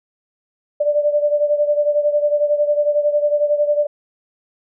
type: beating tone pair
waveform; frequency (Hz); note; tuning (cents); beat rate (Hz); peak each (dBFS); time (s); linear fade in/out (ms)
sine; 587.3 / 598.3; D5 / D5; 0 / +32; 11; -15 / -20; 0.8-3.87; 10
effects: none